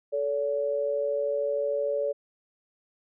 sine tone pair together, 436.5 / 569.6 Hz, A4 / C#5, -14 / +47 cents, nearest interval perfect fourth, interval 461 cents, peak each -30 / -26 dBFS, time 0.12-2.13 s, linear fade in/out 20 ms, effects none

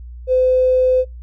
triangle tone with tanh clipping, 511 Hz, C5, 41 cents flat, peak -11 dBFS, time 0.27-1.05 s, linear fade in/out 50 ms, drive 3 dB, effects noise-tail reverb RT60 0.2 s tail -24 dB re dry + added 60 Hz sine -31 dBFS peak until 1.22 s

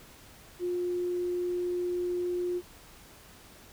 sine tone, 355.4 Hz, F4, 30 cents sharp, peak -28 dBFS, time 0.59-2.62 s, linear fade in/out 50 ms, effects pink hiss -53 dBFS RMS until 3.72 s

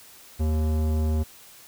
sine tone with tanh clipping, 77.78 Hz, D#2, in tune, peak -23 dBFS, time 0.39-1.24 s, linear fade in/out 20 ms, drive 17 dB, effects white hiss -49 dBFS RMS until 1.67 s

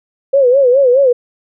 sine tone with vibrato, 522 Hz, C5, 4 cents flat, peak -6 dBFS, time 0.33-1.13 s, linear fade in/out 10 ms, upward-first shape sine, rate 4.8 Hz, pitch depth 130 cents each way, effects none

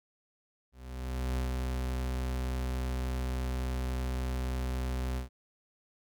40% pulse tone with ADSR envelope, 63.5 Hz, B1, 49 cents sharp, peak -28 dBFS, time 0.72-5.29 s, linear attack 650 ms, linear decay 110 ms, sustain -2 dB, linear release 120 ms, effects none

